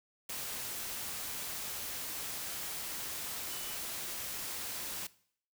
sine tone in noise, 2980 Hz, F#7, 12 cents sharp, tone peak -50 dBFS, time 3.5-3.76 s, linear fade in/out 5 ms, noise white, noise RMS -40 dBFS, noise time 0.29-5.07 s, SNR -13 dB, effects noise-tail reverb RT60 0.6 s tail -20 dB re dry

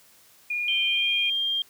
sine tone with vibrato, 2429 Hz, D#7, 42 cents flat, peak -25 dBFS, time 0.5-1.3 s, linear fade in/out 5 ms, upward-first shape square, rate 19 Hz, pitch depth 9 cents each way
sine tone with pitch glide, 3140 to 3199 Hz, G7 to G7, +2 to +34 cents, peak -23 dBFS, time 0.68-1.62 s, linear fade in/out 2 ms, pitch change +32 cents, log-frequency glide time 0.88-1.1 s
effects white hiss -56 dBFS RMS until 1.69 s + high-pass 60 Hz 12 dB/octave

